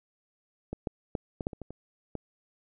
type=clicks; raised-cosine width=2 ms; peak=-21 / -17 / -16 / -20 / -16 / -27 / -26 / -28 / -21 dBFS; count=9; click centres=0.73 / 0.872 / 1.152 / 1.408 / 1.469 / 1.532 / 1.617 / 1.706 / 2.153 s; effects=none